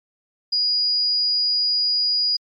sine tone, 4894 Hz, D#8, 29 cents flat, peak -17 dBFS, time 0.52-2.37 s, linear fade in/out 10 ms, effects MP3 64 kbps

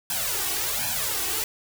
white noise with flanger, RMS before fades -27 dBFS, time 0.1-1.44 s, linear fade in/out 2 ms, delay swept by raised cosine 1.2 to 2.7 ms, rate 1.3 Hz, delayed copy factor +0.9, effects none

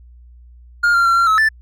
triangle tone with pitch steps, 1415 / 1384 / 1364 / 1374 / 1292 / 1761 Hz, F6 / F6 / F6 / F6 / E6 / A6, +22 / -16 / -41 / -29 / -35 / +1 cents, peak -9 dBFS, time 0.83-1.49 s, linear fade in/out 10 ms, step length 110 ms, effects added 60 Hz sine -40 dBFS peak until 1.61 s

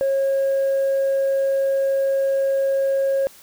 sine tone, 544 Hz, C#5, 33 cents flat, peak -15 dBFS, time 0.01-3.27 s, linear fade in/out 0 ms, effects tanh soft clip ceiling -15 dBFS + white hiss -47 dBFS RMS until 3.42 s

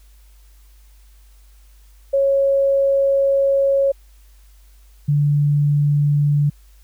sine tone pair in turn, 550 / 145.68 Hz, C#5 / D3, -14 / -14 cents, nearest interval octave + major seventh, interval 2300 cents, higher first, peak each -13 dBFS, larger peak neither, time 2.13-3.92 / 5.08-6.5 s, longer first, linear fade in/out 10 ms, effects added 50 Hz sine -45 dBFS peak until 6.83 s + white hiss -58 dBFS RMS until 6.83 s

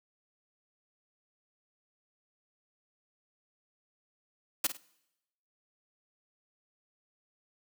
white noise with echo, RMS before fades -27 dBFS, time 4.64-4.67 s, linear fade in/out 5 ms, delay 51 ms, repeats 2, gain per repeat -11 dB, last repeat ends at 4.772 s, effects noise-tail reverb RT60 0.9 s tail -23 dB re dry + high-pass 200 Hz 12 dB/octave

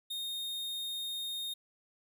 45% pulse tone, 3695 Hz, A#7, 16 cents flat, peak -36 dBFS, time 0.1-1.54 s, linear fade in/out 10 ms, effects none

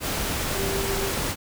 sine tone in noise, 392 Hz, G4, in tune, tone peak -28 dBFS, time 0.53-1.13 s, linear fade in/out 50 ms, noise pink, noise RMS -27 dBFS, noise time 0-1.36 s, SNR -4 dB, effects none

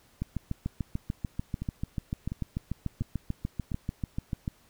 two click trains, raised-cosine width 5 ms, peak -21 / -18 dBFS, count 4 / 30, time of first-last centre 1.62-3.718 / 0.22-4.478 s, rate 1.43 / 6.81 Hz, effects pink hiss -62 dBFS RMS until 4.69 s

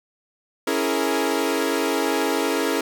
sawtooth chord, A# half-diminished seventh, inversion first, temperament equal with one note detuned, 277.2 / 329.6 / 415.3 / 464.8 Hz, C#4 / E4 / G#4 / A#4, 0 / 0 / 0 / -5 cents, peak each -22 dBFS, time 0.67-2.81 s, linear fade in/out 5 ms, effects none

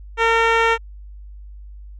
10% pulse tone, 456.3 Hz, A#4, 37 cents flat, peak -5 dBFS, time 0.17-0.78 s, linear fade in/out 50 ms, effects added 50 Hz sine -35 dBFS peak until 1.99 s + low-pass 3000 Hz 12 dB/octave

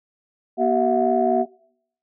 sine tone cluster, 241.8 / 380.8 / 660 / 724 Hz, B3 / F#4 / E5 / F#5, -36 / +50 / +2 / -38 cents, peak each -23 / -21 / -20 / -21 dBFS, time 0.57-1.46 s, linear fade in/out 50 ms, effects noise-tail reverb RT60 0.7 s tail -24 dB re dry + tanh soft clip ceiling -6 dBFS

